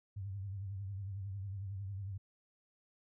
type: tone with vibrato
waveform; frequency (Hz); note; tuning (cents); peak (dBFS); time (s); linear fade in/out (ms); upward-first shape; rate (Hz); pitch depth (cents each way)
sine; 98; G2; 0; -39; 0.16-2.18; 10; triangle; 11; 100
effects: none